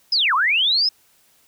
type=linear two-way sweep; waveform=sine; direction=down then up; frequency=5250 to 960 to 5250 Hz; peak=-15 dBFS; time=0.12-0.89 s; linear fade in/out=5 ms; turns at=0.34 s; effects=white hiss -58 dBFS RMS until 1.47 s